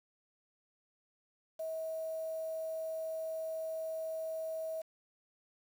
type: tone with quantisation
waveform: sine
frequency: 642 Hz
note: E5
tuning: 46 cents flat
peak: -36 dBFS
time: 1.59-4.82 s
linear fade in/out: 10 ms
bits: 9
effects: none